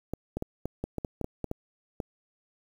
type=clicks; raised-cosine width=2 ms; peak=-18 dBFS; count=12; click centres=0.136 / 0.37 / 0.424 / 0.656 / 0.84 / 0.983 / 1.048 / 1.213 / 1.244 / 1.443 / 1.514 / 2.002 s; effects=8-bit

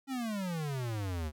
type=exponential sweep; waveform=square; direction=down; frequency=276.9 to 73.42 Hz; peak=-34 dBFS; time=0.07-1.32 s; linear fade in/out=50 ms; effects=none

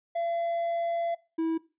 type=tone pair in turn; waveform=triangle; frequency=679 / 325.3 Hz; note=F5 / E4; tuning=-49 / -23 cents; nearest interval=octave + minor second; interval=1274 cents; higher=first; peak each=-25 / -23 dBFS; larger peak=second; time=0.15-1.15 / 1.38-1.58 s; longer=first; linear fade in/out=10 ms; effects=noise-tail reverb RT60 0.3 s tail -20 dB re dry + resampled to 8000 Hz

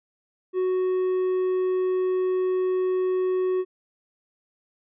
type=tone; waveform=triangle; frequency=370 Hz; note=F#4; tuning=in tune; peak=-19 dBFS; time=0.53-3.65 s; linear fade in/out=50 ms; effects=resampled to 8000 Hz

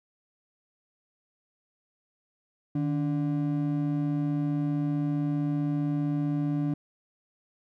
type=ring-modulated tone; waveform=triangle; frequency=220 Hz; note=A3; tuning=in tune; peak=-20 dBFS; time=2.75-6.74 s; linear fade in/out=5 ms; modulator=67.7 Hz; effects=none

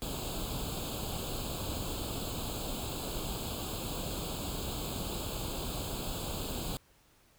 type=noise with comb filter; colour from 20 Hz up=pink; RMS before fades=-37 dBFS; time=0.02-6.77 s; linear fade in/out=0 ms; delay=0.26 ms; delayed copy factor=+1; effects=pink hiss -65 dBFS RMS until 7.38 s

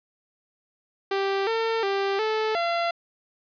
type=tone with pitch steps; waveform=sawtooth; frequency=391.8 / 452.1 / 393.9 / 435.9 / 683 Hz; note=G4 / A4 / G4 / A4 / F5; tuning=-1 / +47 / +8 / -16 / -39 cents; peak=-19 dBFS; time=1.11-2.91 s; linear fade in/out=5 ms; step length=360 ms; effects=resampled to 11025 Hz + 10-bit

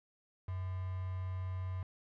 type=tone with quantisation; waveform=sine; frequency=92.5 Hz; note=F#2; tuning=in tune; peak=-36 dBFS; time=0.48-1.83 s; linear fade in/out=5 ms; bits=8; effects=low-pass 2000 Hz 12 dB/octave

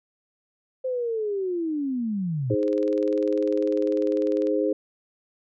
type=linear sweep; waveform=sine; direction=down; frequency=523.3 to 107.6 Hz; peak=-24 dBFS; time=0.84-2.55 s; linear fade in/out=10 ms
type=chord; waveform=sine; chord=Ab major; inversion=second; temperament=equal; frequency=311.1 / 415.3 / 523.3 Hz; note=Eb4 / Ab4 / C5; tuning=0 / 0 / 0 cents; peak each=-25 dBFS; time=2.5-4.73 s; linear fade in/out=5 ms
type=click train; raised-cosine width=0.2 ms; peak=-27 dBFS; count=38; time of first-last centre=2.63-4.471 s; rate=20.1 Hz
effects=none

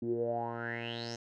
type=tone with low-pass filter sweep; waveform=10% pulse; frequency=117 Hz; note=A#2; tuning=7 cents sharp; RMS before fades=-36 dBFS; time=0.02-1.16 s; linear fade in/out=5 ms; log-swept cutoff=280 to 6100 Hz; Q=8.5; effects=none

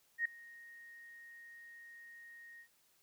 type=tone with ADSR envelope; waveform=sine; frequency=1864.7 Hz; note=A#6; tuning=in tune; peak=-29 dBFS; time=0.18-2.68 s; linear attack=73 ms; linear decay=3 ms; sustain=-23 dB; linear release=81 ms; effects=white hiss -72 dBFS RMS until 3.02 s

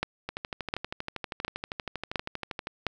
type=two click trains; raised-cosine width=0.3 ms; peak=-17 / -11 dBFS; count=31 / 5; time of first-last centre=0.29-2.671 / 0.03-2.867 s; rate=12.6 / 1.41 Hz; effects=none

